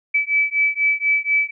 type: beating tone pair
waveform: sine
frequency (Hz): 2300 / 2304.1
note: D7 / D7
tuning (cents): -37 / -34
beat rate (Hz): 4.1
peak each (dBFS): -19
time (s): 0.14-1.51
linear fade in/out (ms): 10
effects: none